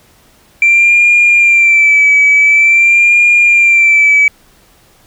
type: tone with vibrato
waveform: sine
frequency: 2349 Hz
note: D7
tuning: in tune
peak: -3 dBFS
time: 0.62-4.28 s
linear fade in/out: 2 ms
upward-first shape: sine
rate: 0.47 Hz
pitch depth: 47 cents each way
effects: tanh soft clip ceiling -1 dBFS + pink hiss -47 dBFS RMS until 5.06 s